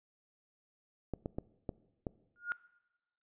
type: clicks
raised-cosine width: 2 ms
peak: -23 dBFS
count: 5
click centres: 1.137 / 1.259 / 1.385 / 1.692 / 2.068 s
type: tone with exponential growth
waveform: sine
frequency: 1426 Hz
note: F6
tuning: 36 cents sharp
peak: -28 dBFS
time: 2.36-2.52 s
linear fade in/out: 0 ms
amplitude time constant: 33 ms
effects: noise-tail reverb RT60 1.0 s tail -21 dB re dry + resampled to 8000 Hz